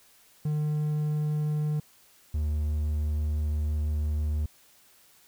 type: tone pair in turn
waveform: triangle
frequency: 151 / 75.5 Hz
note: D3 / D2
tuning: +48 / +48 cents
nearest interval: octave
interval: 1200 cents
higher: first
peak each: -23 dBFS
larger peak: neither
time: 0.45-1.8 / 2.34-4.46 s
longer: second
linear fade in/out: 5 ms
effects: white hiss -59 dBFS RMS until 5.27 s